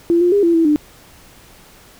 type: tone with pitch steps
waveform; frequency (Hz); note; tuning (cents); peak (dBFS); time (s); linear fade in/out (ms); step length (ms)
sine; 340.4 / 352.4 / 405.3 / 338.5 / 329 / 298.9; F4 / F4 / G#4 / E4 / E4 / D4; -44 / +16 / -42 / +46 / -3 / +31; -10; 0.1-0.76; 0; 110
effects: pink hiss -45 dBFS RMS until 1.99 s

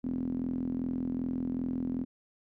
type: tone with band-pass filter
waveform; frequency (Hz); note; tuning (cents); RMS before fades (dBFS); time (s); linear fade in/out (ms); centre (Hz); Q
sawtooth; 42.58; F1; -43; -33; 0.03-2.05; 20; 250; 9.1
effects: none

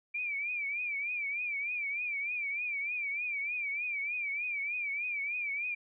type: tone with vibrato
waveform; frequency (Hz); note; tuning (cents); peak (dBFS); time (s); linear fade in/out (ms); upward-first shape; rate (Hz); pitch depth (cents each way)
sine; 2349; D7; 0; -32; 0.14-5.75; 10; triangle; 3.3; 120
effects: none

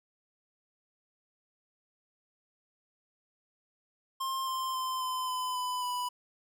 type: tone with pitch steps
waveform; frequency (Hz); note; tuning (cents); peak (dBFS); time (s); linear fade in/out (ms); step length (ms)
square; 1060 / 1047.8 / 1035.8 / 1023.9 / 1012.1 / 1000.5 / 989; C6 / C6 / C6 / C6 / B5 / B5 / B5; +22 / +2 / -18 / -38 / +42 / +22 / +2; -32; 4.2-6.09; 10; 270
effects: none

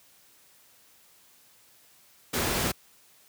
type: noise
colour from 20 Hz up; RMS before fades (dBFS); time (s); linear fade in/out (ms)
pink; -27; 2.33-2.72; 10
effects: white hiss -59 dBFS RMS until 3.28 s + high-pass 60 Hz 12 dB/octave

